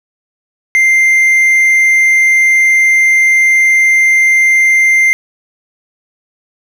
triangle tone, 2093 Hz, C7, in tune, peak -4 dBFS, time 0.75-5.13 s, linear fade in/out 0 ms, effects none

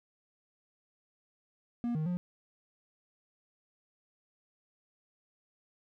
triangle tone with pitch steps, 238.3 / 155.9 / 177.8 Hz, A#3 / D#3 / F3, +38 / +4 / +31 cents, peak -28 dBFS, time 1.84-2.17 s, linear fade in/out 0 ms, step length 110 ms, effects none

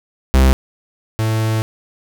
45% pulse tone pair in turn, 65.7 / 110.49 Hz, C2 / A2, +8 / +8 cents, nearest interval major sixth, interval 900 cents, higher second, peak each -8 / -15 dBFS, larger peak first, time 0.34-0.53 / 1.19-1.62 s, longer second, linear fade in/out 0 ms, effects none

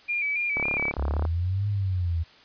sine tone with vibrato, 2349 Hz, D7, in tune, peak -24 dBFS, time 0.08-0.92 s, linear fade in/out 20 ms, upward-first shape square, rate 3.6 Hz, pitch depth 42 cents each way
click train, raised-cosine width 1 ms, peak -17 dBFS, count 25, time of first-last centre 0.57-1.252 s, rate 35.2 Hz
sine exponential two-way sweep, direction up then down, 66.6 to 103.83 to 80.6 Hz, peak -23 dBFS, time 0.97-2.24 s, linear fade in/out 20 ms, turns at 1.68 s
effects white hiss -53 dBFS RMS until 2.44 s + resampled to 11025 Hz

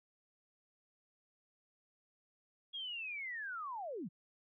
sine linear sweep, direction down, 3322 to 137 Hz, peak -40 dBFS, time 2.73-4.09 s, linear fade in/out 20 ms, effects none

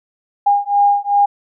sine beating tone pair, 810 / 812.6 Hz, G#5 / G#5, -43 / -38 cents, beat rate 2.6 Hz, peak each -14 dBFS, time 0.46-1.26 s, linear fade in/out 10 ms, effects none

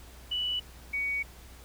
sine tone pair in turn, 2960 / 2250 Hz, F#7 / C#7, 0 / +25 cents, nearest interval perfect fourth, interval 475 cents, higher first, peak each -28 dBFS, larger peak neither, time 0.31-0.6 / 0.93-1.23 s, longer second, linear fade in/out 10 ms, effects added 61 Hz sine -49 dBFS peak until 1.64 s + pink hiss -53 dBFS RMS until 1.64 s

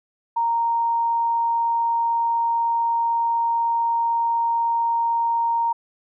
sine tone, 929 Hz, A#5, 6 cents flat, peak -18 dBFS, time 0.36-5.73 s, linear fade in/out 10 ms, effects none

